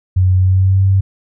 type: tone with pitch glide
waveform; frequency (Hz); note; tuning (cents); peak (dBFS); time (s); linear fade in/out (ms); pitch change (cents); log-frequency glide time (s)
sine; 92.5 to 96.48; F#2 to G2; 0 to -27; -8; 0.16-1.01; 10; +73; 0.37-0.83
effects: none